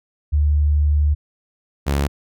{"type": "tone pair in turn", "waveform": ["sine", "sawtooth"], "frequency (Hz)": [74, 70.46], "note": ["D2", "C#2"], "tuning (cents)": [14, 29], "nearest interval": "minor second", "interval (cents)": 85, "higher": "first", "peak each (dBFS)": -13, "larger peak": "neither", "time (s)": [[0.32, 1.15], [1.86, 2.08]], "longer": "first", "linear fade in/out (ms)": 20, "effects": []}